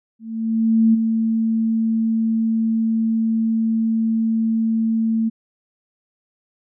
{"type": "tone with ADSR envelope", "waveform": "sine", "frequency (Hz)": 224.3, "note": "A3", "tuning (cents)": 34, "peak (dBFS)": -10, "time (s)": [0.19, 5.3], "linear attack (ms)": 750, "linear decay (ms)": 14, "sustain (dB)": -6, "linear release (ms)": 21, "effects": []}